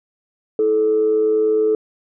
sine tone pair together, 325.4 / 434.3 Hz, E4 / A4, -22 / -23 cents, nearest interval perfect fourth, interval 499 cents, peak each -23 / -13 dBFS, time 0.59-1.75 s, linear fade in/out 2 ms, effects tanh soft clip ceiling -8 dBFS

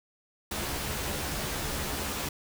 pink noise with comb filter, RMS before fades -33 dBFS, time 0.51-2.29 s, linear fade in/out 5 ms, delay 14 ms, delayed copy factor +0.65, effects none

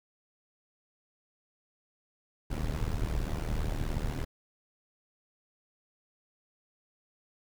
brown noise with amplitude modulation, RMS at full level -28 dBFS, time 2.5-4.25 s, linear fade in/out 10 ms, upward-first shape sine, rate 77.1 Hz, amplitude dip 85%, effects none

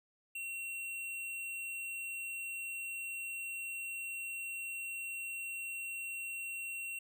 sine tone with hard clipping, 2731 Hz, F7, 39 cents flat, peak -40 dBFS, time 0.35-6.99 s, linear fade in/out 5 ms, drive 15 dB, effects none

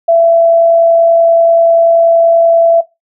sine tone with amplitude modulation, 669 Hz, E5, 25 cents sharp, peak -3 dBFS, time 0.08-2.81 s, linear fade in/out 10 ms, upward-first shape sine, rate 50.4 Hz, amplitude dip 25%, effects noise-tail reverb RT60 0.2 s tail -18 dB re dry

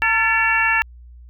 harmonic tone with a mistuned harmonic, 452.9 Hz, A#4, 50 cents flat, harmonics 2 / 3 / 4 / 5 / 6, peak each -23 / -24 / -18 / -23 / -21 dBFS, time 0.02-0.82 s, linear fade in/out 0 ms, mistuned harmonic 4, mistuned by -65 cents, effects added 60 Hz sine -39 dBFS peak until 1.29 s

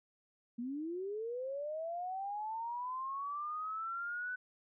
sine linear sweep, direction up, 229.1 to 1505 Hz, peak -37 dBFS, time 0.58-4.36 s, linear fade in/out 10 ms, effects none

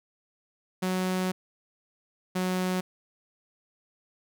sawtooth tone pair in turn, 185 / 184 Hz, F#3 / F#3, 0 / -9 cents, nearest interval unison, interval 9 cents, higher first, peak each -22 dBFS, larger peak neither, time 0.82-1.32 / 2.35-2.81 s, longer first, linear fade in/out 10 ms, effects none

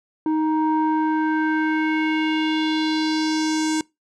square tone with low-pass filter sweep, 312.8 Hz, D#4, 9 cents sharp, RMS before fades -21 dBFS, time 0.26-3.81 s, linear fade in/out 2 ms, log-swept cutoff 690 to 7500 Hz, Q 2.7, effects noise-tail reverb RT60 0.2 s tail -23 dB re dry

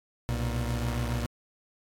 30% pulse tone pair together, 62.6 / 117.98 Hz, B1 / A#2, +24 / +21 cents, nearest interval major seventh, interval 1097 cents, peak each -28 dBFS, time 0.29-1.26 s, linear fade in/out 0 ms, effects AAC 48 kbps

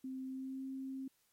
sine tone with pitch glide, 261.6 to 266 Hz, C4 to C4, 0 to +29 cents, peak -40 dBFS, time 0.04-1.08 s, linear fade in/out 5 ms, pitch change +29 cents, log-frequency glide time 0.25-0.63 s, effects white hiss -75 dBFS RMS until 1.32 s + MP3 64 kbps

